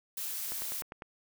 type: noise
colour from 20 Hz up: blue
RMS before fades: -37 dBFS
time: 0.17-0.82 s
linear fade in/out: 5 ms
type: click train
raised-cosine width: 0.5 ms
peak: -27 dBFS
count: 6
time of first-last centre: 0.52-1.022 s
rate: 9.97 Hz
effects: none